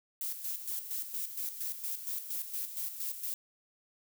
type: noise with tremolo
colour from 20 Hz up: violet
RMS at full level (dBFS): -36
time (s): 0.21-3.34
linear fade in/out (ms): 2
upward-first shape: square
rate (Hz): 4.3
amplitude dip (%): 60
effects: none